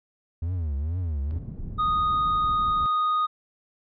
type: tone with vibrato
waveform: triangle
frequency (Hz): 79.6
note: D#2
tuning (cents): +40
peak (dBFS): -23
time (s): 0.42-1.39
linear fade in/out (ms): 5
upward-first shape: triangle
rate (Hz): 2.2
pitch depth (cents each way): 290
type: low-pass noise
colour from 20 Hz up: pink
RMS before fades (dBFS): -35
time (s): 1.31-2.86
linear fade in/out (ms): 0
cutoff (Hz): 180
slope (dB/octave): 12
type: tone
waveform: triangle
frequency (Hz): 1240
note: D#6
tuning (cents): -6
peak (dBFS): -19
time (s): 1.78-3.27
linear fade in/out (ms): 20
effects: resampled to 11025 Hz